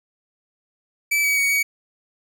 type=tone with pitch steps; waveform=45% pulse; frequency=2310 / 2273 / 2242 / 2255 Hz; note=D7 / C#7 / C#7 / C#7; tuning=-29 / +43 / +19 / +29 cents; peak=-17 dBFS; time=1.11-1.63 s; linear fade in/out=10 ms; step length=130 ms; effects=none